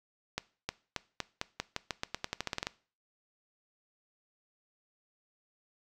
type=accelerating click train; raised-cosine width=0.2 ms; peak=-15 dBFS; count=18; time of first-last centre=0.38-2.669 s; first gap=310 ms; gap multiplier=0.88; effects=noise-tail reverb RT60 0.4 s tail -20 dB re dry